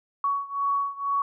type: beating tone pair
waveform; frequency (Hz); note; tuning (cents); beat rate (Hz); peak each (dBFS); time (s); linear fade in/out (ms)
sine; 1120 / 1122.1; C#6 / C#6; +18 / +21; 2.1; -26 / -28; 0.24-1.22; 2
effects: none